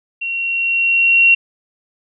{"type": "tone with level ramp", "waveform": "sine", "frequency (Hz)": 2739, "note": "F7", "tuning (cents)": -34, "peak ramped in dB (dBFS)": [-20, -6], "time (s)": [0.21, 1.35], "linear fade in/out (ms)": 10, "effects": []}